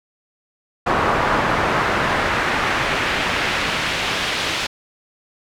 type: noise with band-pass filter sweep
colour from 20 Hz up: brown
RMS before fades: -20 dBFS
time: 0.86-4.67 s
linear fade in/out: 10 ms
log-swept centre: 1100 to 3500 Hz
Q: 1.1
effects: none